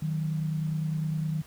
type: tone pair together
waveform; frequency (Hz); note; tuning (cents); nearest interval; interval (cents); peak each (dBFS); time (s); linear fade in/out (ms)
sine; 155.19 / 185; D#3 / F#3; -4 / 0; minor third; 304; -27 / -36; 0.02-1.42; 5
effects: pink hiss -53 dBFS RMS until 1.46 s